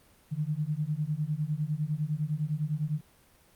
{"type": "beating tone pair", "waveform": "sine", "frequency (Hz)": [146.83, 156.73], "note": ["D3", "D#3"], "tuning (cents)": [0, 13], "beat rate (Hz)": 9.9, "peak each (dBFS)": -31, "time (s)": [0.31, 3.01], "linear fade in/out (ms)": 20, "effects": ["pink hiss -61 dBFS RMS until 3.55 s", "Opus 32 kbps"]}